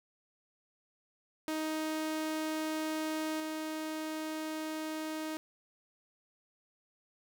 sawtooth tone with level steps, 312.9 Hz, D#4, 10 cents sharp, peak -29 / -32 dBFS, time 1.48-5.37 s, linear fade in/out 0 ms, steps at 3.4 s, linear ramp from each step 2 ms, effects 11-bit

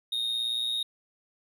triangle tone with amplitude modulation, 3719 Hz, A#7, 5 cents flat, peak -23 dBFS, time 0.12-0.83 s, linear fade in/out 5 ms, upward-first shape sine, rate 118 Hz, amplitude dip 60%, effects none

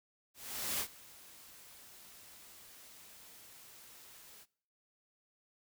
white noise with ADSR envelope, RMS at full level -35 dBFS, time 0.34-4.46 s, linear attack 460 ms, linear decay 73 ms, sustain -21 dB, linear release 42 ms, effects noise-tail reverb RT60 0.6 s tail -23 dB re dry

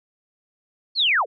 sine linear sweep, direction down, 4492 to 370 Hz, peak -16 dBFS, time 0.95-1.26 s, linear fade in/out 50 ms, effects none

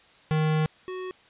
square tone pair in turn, 155.56 / 370 Hz, D#3 / F#4, 0 / 0 cents, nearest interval octave + minor third, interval 1500 cents, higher second, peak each -22 / -33 dBFS, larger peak first, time 0.31-0.66 / 0.88-1.11 s, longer first, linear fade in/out 0 ms, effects white hiss -56 dBFS RMS until 1.29 s + resampled to 8000 Hz

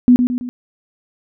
sine tone with echo, 246.9 Hz, B3, in tune, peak -5 dBFS, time 0.08-0.16 s, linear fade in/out 0 ms, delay 110 ms, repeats 3, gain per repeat -6 dB, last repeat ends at 0.49 s, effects none

